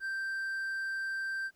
triangle tone, 1568 Hz, G6, in tune, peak -31 dBFS, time 0-1.51 s, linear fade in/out 50 ms, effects pink hiss -71 dBFS RMS until 1.55 s

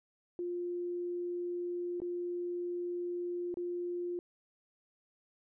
sine tone with dropouts, 351.6 Hz, F4, 12 cents sharp, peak -34 dBFS, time 0.39-4.19 s, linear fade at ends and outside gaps 1 ms, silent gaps 2.002-2.018 / 3.542-3.571 s, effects none

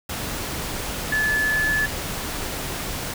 sine tone in noise, 1727 Hz, A6, 33 cents flat, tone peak -19 dBFS, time 1.12-1.86 s, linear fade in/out 5 ms, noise pink, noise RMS -29 dBFS, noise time 0.09-3.14 s, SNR +7 dB, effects none

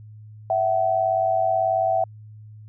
sine tone pair together, 659.3 / 757.7 Hz, E5 / F#5, 0 / +41 cents, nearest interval major second, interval 241 cents, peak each -21 dBFS, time 0.5-2.04 s, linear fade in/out 2 ms, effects added 107 Hz sine -40 dBFS peak until 2.68 s

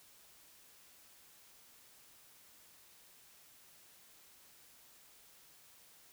silence, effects white hiss -62 dBFS RMS until 6.12 s

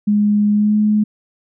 sine tone with pitch glide, 207.7 to 211.6 Hz, G#3 to G#3, 0 to +33 cents, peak -11 dBFS, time 0.07-1.04 s, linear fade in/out 10 ms, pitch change +33 cents, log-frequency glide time 0.52-0.76 s, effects none

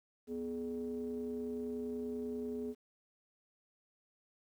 triangle ring-modulated tone, 87.3 Hz, F2, in tune, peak -32 dBFS, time 0.27-2.75 s, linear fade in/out 50 ms, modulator 334 Hz, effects 11-bit

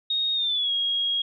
sine tone with pitch glide, 3729 to 3284 Hz, A#7 to G#7, 0 to -20 cents, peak -22 dBFS, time 0.1-1.22 s, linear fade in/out 5 ms, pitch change -220 cents, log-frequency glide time 0.34-0.72 s, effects none

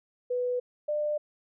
sine tone pair in turn, 494.7 / 597.8 Hz, B4 / D5, +3 / +31 cents, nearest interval minor third, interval 328 cents, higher second, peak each -26 dBFS, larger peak neither, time 0.3-0.6 / 0.88-1.18 s, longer neither, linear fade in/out 10 ms, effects none

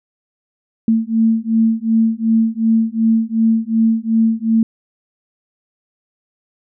sine beating tone pair, 223.3 / 226 Hz, A3 / A3, +26 / +47 cents, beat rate 2.7 Hz, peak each -15 dBFS, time 0.88-4.63 s, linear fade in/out 2 ms, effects none

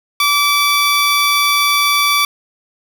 15% pulse tone, 1156 Hz, D6, 28 cents flat, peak -5 dBFS, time 0.2-2.25 s, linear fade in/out 2 ms, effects none

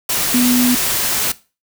sine tone in noise, 246.9 Hz, B3, in tune, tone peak -12 dBFS, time 0.34-0.75 s, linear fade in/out 5 ms, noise white, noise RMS -18 dBFS, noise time 0.09-1.32 s, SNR +3 dB, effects noise-tail reverb RT60 0.3 s tail -18 dB re dry

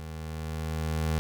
25% pulse tone with level ramp, 79 Hz, D#2, 27 cents sharp, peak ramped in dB -34 to -21 dBFS, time 0-1.19 s, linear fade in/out 0 ms, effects none

